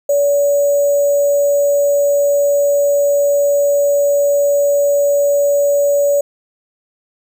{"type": "tone with sample-and-hold", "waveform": "sine", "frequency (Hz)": 571, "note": "D5", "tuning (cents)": -49, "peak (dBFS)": -10, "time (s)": [0.09, 6.21], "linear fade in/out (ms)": 5, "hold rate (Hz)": 7350, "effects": []}